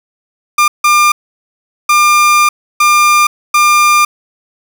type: tone bursts at uneven times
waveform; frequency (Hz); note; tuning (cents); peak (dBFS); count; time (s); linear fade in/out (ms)
30% pulse; 1200; D6; +37; -3; 5; 0.58-0.68 / 0.84-1.12 / 1.89-2.49 / 2.8-3.27 / 3.54-4.05; 5
effects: none